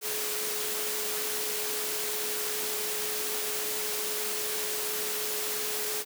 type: tone in noise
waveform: sine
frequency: 425.3 Hz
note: G#4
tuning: 41 cents sharp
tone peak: -38 dBFS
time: 0.01-6.05 s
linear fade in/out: 50 ms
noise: white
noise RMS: -32 dBFS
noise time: 0.01-6.05 s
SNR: -9 dB
effects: high-pass 200 Hz 12 dB/octave